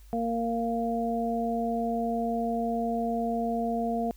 harmonic tone, 231.5 Hz, A#3, 12 cents flat, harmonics 1 / 2 / 3, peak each -29 / -33 / -30 dBFS, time 0.13-4.11 s, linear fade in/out 0 ms, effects added 50 Hz sine -48 dBFS peak until 4.16 s + white hiss -62 dBFS RMS until 4.16 s

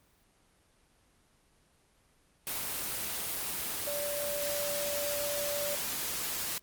sine tone in noise, 580 Hz, D5, 22 cents flat, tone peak -34 dBFS, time 3.87-5.75 s, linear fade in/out 0 ms, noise white, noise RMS -35 dBFS, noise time 2.47-6.58 s, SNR -2 dB, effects pink hiss -67 dBFS RMS until 6.62 s + Opus 24 kbps

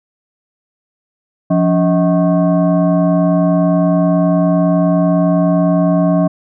sine tone with frequency modulation, 174.61 Hz, F3, in tune, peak -9 dBFS, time 1.5-6.28 s, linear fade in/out 10 ms, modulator 459 Hz, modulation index 1.1, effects none

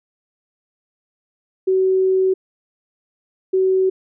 sine tone pair in turn, 377.4 / 377.4 Hz, F#4 / F#4, +34 / +34 cents, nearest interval unison, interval 0 cents, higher neither, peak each -13 dBFS, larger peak neither, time 1.67-2.34 / 3.53-3.9 s, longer first, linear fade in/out 10 ms, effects none

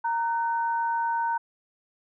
sine tone pair together, 927 / 1506.7 Hz, A#5 / F#6, -10 / +31 cents, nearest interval minor sixth, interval 841 cents, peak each -24 / -33 dBFS, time 0.04-1.38 s, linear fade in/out 10 ms, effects none

